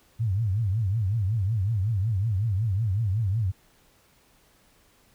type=tone with vibrato; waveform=sine; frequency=103.83 Hz; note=G#2; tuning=in tune; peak=-22 dBFS; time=0.19-3.52 s; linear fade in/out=20 ms; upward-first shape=triangle; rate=5.4 Hz; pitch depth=260 cents each way; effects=pink hiss -61 dBFS RMS until 5.14 s